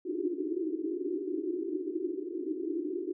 pink band-pass noise, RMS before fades -34 dBFS, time 0.05-3.13 s, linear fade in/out 10 ms, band 300 to 390 Hz, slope 96 dB/octave, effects none

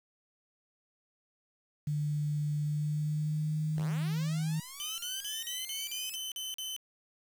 sine tone with pitch glide, 148.7 to 157.54 Hz, D3 to D#3, +22 to +22 cents, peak -29 dBFS, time 1.87-4.6 s, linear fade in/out 5 ms, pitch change +100 cents, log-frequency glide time 2.62-4.14 s
5% pulse linear sweep, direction up, 34.62 to 2639 Hz, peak -32 dBFS, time 3.76-6.16 s, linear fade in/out 10 ms
sawtooth tone bursts, 3047 Hz, G7, 50 cents flat, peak -33 dBFS, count 9, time 4.8-6.764 s, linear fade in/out 0 ms, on 180 ms, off 43 ms
effects 9-bit

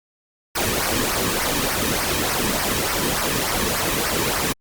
pink noise with flanger, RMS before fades -22 dBFS, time 0.55-4.53 s, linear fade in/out 10 ms, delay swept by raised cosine 0.27 to 1.47 ms, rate 3.4 Hz, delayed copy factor -0.6, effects Opus 48 kbps

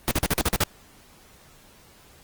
pink noise bursts, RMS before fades -21 dBFS, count 8, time 0.08-0.636 s, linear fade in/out 0 ms, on 31 ms, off 44 ms, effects pink hiss -53 dBFS RMS until 2.23 s + Opus 24 kbps

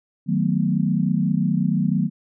sine chord, B dominant seventh, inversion first, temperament equal with one note detuned, 155.56 / 185 / 220 / 245.8 Hz, D#3 / F#3 / A3 / B3, 0 / 0 / 0 / -8 cents, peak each -23 / -21 / -24 / -26 dBFS, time 0.26-2.1 s, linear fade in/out 50 ms, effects none

